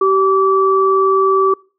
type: tone pair together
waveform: sine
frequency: 385.7 / 1155.8 Hz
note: G4 / D6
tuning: -28 / -28 cents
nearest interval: octave + perfect fifth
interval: 1900 cents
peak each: -12 / -13 dBFS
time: 0.01-1.54 s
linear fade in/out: 5 ms
effects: noise-tail reverb RT60 0.4 s tail -26 dB re dry